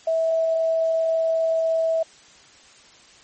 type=tone with quantisation; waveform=sine; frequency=651 Hz; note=E5; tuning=22 cents flat; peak=-18 dBFS; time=0.07-2.03 s; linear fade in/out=5 ms; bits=8; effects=white hiss -50 dBFS RMS until 3.23 s + MP3 32 kbps